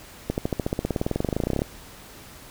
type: accelerating click train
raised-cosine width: 2 ms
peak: -10 dBFS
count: 28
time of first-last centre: 0.3-1.619 s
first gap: 79 ms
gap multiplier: 0.96
effects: pink hiss -45 dBFS RMS until 2.5 s